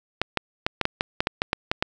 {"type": "clicks", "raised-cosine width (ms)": 0.3, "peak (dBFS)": -5, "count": 12, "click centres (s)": [0.216, 0.373, 0.665, 0.813, 0.854, 1.009, 1.205, 1.271, 1.419, 1.531, 1.715, 1.825], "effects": []}